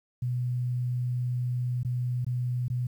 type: tone with dropouts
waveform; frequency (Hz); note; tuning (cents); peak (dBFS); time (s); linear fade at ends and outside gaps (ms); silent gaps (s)
sine; 123.8; B2; +5; -26; 0.22-2.87; 5; 1.832-1.848 / 2.247-2.265 / 2.682-2.7
effects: 10-bit